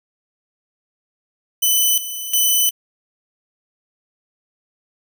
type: tone with tremolo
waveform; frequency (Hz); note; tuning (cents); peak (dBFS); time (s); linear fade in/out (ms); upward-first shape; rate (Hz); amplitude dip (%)
5% pulse; 3006; F#7; +27; -5; 1.62-2.71; 10; square; 1.4; 75
effects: none